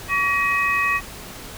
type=tone cluster; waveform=sine; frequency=1133 / 1897 / 2529 Hz; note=C#6 / A#6 / D#7; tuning=+37 / +30 / +28 cents; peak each=-22 dBFS; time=0.08-1.01 s; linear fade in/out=50 ms; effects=pink hiss -37 dBFS RMS until 1.57 s